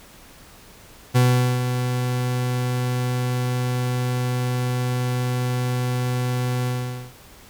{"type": "tone with ADSR envelope", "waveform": "40% pulse", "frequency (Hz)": 124.8, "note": "B2", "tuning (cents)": 19, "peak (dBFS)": -12, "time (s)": [1.14, 7.14], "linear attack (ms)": 22, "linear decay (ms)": 430, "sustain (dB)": -8, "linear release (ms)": 480, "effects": ["pink hiss -47 dBFS RMS until 7.49 s"]}